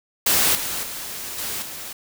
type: noise with level steps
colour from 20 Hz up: white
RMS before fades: -18 / -27 / -32 / -28 / -34 dBFS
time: 0.26-1.93 s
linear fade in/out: 5 ms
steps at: 0.55 / 0.83 / 1.38 / 1.62 s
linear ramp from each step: 2 ms
effects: none